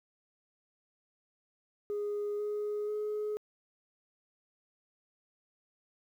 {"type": "tone with pitch steps", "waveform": "sine", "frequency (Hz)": [413.2, 417.8, 422.4], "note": ["G#4", "G#4", "G#4"], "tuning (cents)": [-9, 10, 29], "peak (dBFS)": -30, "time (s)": [1.9, 3.37], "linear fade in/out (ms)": 0, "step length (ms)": 490, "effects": ["tanh soft clip ceiling -30 dBFS", "11-bit"]}